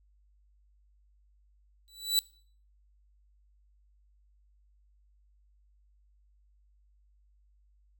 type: tone with exponential growth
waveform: sawtooth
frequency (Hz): 3951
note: B7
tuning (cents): 0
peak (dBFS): -17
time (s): 1.88-2.19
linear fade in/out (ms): 0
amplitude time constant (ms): 66
effects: noise-tail reverb RT60 0.5 s tail -23 dB re dry + added 50 Hz sine -62 dBFS peak until 7.99 s